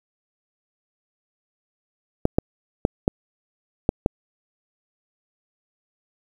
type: clicks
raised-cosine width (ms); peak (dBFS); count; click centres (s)
2; -3; 6; 2.254 / 2.385 / 2.851 / 3.079 / 3.891 / 4.061
effects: 7-bit